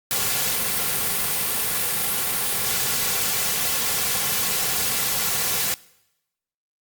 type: noise with comb filter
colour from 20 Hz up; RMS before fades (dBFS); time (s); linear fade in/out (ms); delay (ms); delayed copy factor
white; -23; 0.11-5.74; 0; 3.2; -0.55
effects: noise-tail reverb RT60 0.9 s tail -22 dB re dry + Opus 48 kbps